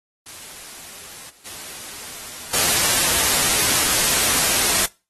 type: noise with level steps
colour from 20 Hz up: white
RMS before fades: -38 / -51 / -35 / -18 dBFS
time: 0.26-4.86 s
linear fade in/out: 5 ms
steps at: 1.29 / 1.45 / 2.53 s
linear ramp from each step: 10 ms
effects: noise-tail reverb RT60 0.3 s tail -23 dB re dry + AAC 32 kbps